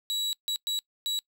40% pulse tone bursts at uneven times, 3900 Hz, B7, 23 cents flat, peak -26 dBFS, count 4, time 0.1-0.33 / 0.48-0.56 / 0.67-0.79 / 1.06-1.19 s, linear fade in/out 0 ms, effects noise-tail reverb RT60 0.1 s tail -24 dB re dry

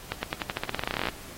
accelerating click train, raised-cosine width 0.3 ms, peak -12 dBFS, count 21, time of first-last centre 0.12-1.086 s, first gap 110 ms, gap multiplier 0.9, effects pink hiss -45 dBFS RMS until 1.37 s + AAC 48 kbps

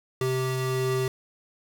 square tone pair together, 130.1 / 388.9 Hz, C3 / G4, -9 / -14 cents, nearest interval octave + perfect fifth, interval 1895 cents, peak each -28 dBFS, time 0.21-1.08 s, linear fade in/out 2 ms, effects none

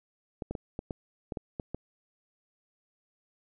clicks, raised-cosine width 2 ms, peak -21 dBFS, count 9, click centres 0.422 / 0.51 / 0.552 / 0.791 / 0.908 / 1.322 / 1.372 / 1.598 / 1.746 s, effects none

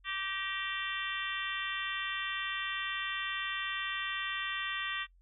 harmonic tone with a mistuned harmonic, 390 Hz, G4, 9 cents flat, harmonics 3 / 4 / 5 / 6 / 7 / 8 / 9, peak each -41 / -43 / -39 / -45 / -41 / -42 / -43 dBFS, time 0.04-5.07 s, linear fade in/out 50 ms, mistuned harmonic 5, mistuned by -43 cents, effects noise-tail reverb RT60 0.1 s tail -22 dB re dry + added 44 Hz sine -60 dBFS peak until 5.21 s

